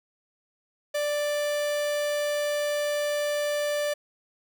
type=tone; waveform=45% pulse; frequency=588 Hz; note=D5; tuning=2 cents sharp; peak=-25 dBFS; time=0.94-3.94 s; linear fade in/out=10 ms; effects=none